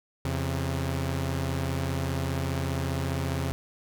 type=tone pair together; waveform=sawtooth; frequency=84.86 / 134.7 Hz; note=F2 / C#3; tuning=-49 / -49 cents; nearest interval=minor sixth; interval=800 cents; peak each=-26 dBFS; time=0.25-3.52 s; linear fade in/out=0 ms; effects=none